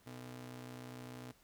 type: ring-modulated tone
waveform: sawtooth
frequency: 187.2 Hz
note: F#3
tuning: 20 cents sharp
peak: -40 dBFS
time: 0.06-1.32 s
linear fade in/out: 10 ms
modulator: 63.5 Hz
effects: pink hiss -68 dBFS RMS until 1.43 s